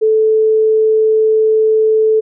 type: tone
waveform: sine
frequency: 437.2 Hz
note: A4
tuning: 11 cents flat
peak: -8 dBFS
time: 0.01-2.21 s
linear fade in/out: 20 ms
effects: none